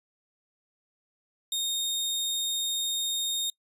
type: tone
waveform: sawtooth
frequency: 3694 Hz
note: A#7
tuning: 16 cents flat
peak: -24 dBFS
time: 1.52-3.5 s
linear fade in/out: 2 ms
effects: noise-tail reverb RT60 0.1 s tail -25 dB re dry + resampled to 32000 Hz